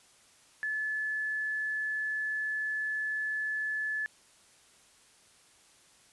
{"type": "tone", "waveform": "sine", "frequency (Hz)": 1727, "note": "A6", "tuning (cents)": -33, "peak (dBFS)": -30, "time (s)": [0.63, 4.06], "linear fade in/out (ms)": 0, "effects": ["white hiss -61 dBFS RMS until 6.12 s", "resampled to 24000 Hz"]}